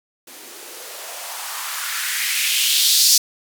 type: noise with band-pass filter sweep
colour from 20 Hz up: violet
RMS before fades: -21 dBFS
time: 0.27-3.18 s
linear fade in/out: 5 ms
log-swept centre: 270 to 5100 Hz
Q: 2.5
effects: none